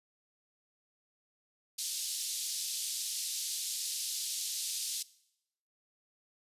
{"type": "band-pass noise", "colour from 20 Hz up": "pink", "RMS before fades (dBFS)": -37, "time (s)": [1.78, 5.03], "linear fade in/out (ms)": 10, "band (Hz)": [3900, 12000], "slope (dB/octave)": 24, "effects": ["noise-tail reverb RT60 0.8 s tail -20 dB re dry", "resampled to 32000 Hz"]}